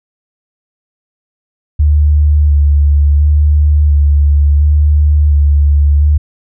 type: tone with vibrato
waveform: sine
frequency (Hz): 73.42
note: D2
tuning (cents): 0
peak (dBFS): -5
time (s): 1.79-6.18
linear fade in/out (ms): 10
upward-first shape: square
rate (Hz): 0.71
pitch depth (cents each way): 22
effects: none